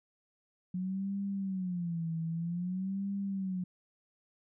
sine tone with vibrato, 180.1 Hz, F#3, 46 cents flat, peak -32 dBFS, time 0.74-3.64 s, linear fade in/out 5 ms, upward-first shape sine, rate 0.52 Hz, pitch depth 170 cents each way, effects none

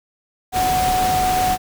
sine tone in noise, 740 Hz, F#5, in tune, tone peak -16 dBFS, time 0.52-1.58 s, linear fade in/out 50 ms, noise pink, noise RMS -24 dBFS, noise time 0.52-1.58 s, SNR +5 dB, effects none

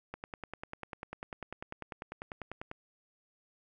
click train, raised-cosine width 0.5 ms, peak -25 dBFS, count 27, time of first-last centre 0.14-2.714 s, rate 10.1 Hz, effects none

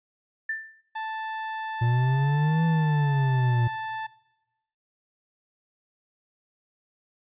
sine tone with exponential decay, 1775 Hz, A6, 15 cents sharp, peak -24 dBFS, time 0.49-0.81 s, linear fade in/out 5 ms, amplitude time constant 69 ms
30% pulse tone, 880 Hz, A5, in tune, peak -27 dBFS, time 0.95-4.07 s, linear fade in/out 10 ms
triangle exponential two-way sweep, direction up then down, 116.54 to 165.2 to 116.54 Hz, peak -18 dBFS, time 1.81-3.68 s, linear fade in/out 10 ms, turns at 2.65 s
effects noise-tail reverb RT60 1.0 s tail -22 dB re dry + resampled to 8000 Hz

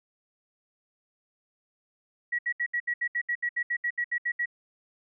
sine tone bursts, 1921 Hz, B6, 48 cents flat, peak -25 dBFS, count 16, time 2.32-4.458 s, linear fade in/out 10 ms, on 68 ms, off 70 ms, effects none

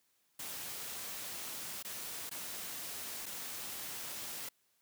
white noise with dropouts, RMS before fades -43 dBFS, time 0.39-4.49 s, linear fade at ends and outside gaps 5 ms, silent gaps 1.827-1.847 / 2.295-2.312 / 3.258-3.262 s, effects white hiss -75 dBFS RMS until 4.81 s + high-pass 80 Hz 12 dB/octave

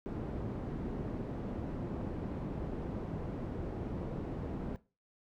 white low-pass noise, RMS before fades -39 dBFS, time 0.06-4.76 s, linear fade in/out 0 ms, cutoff 310 Hz, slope 12 dB/octave, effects noise-tail reverb RT60 0.3 s tail -17 dB re dry

